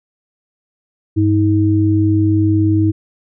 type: tone pair together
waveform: sine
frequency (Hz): 100.16 / 318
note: G2 / D#4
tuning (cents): +38 / +38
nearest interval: octave + minor sixth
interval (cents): 2000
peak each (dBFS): -13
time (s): 1.16-2.92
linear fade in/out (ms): 20
effects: none